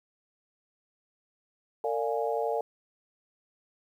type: chord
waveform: sine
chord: Bb dominant seventh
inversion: none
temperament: equal with one note detuned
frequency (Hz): 455.5 / 587.3 / 698.5 / 830.6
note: Bb4 / D5 / F5 / Ab5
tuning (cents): -40 / 0 / 0 / 0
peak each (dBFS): -30 / -33 / -33 / -34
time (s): 1.84-2.61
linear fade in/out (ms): 2
effects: 10-bit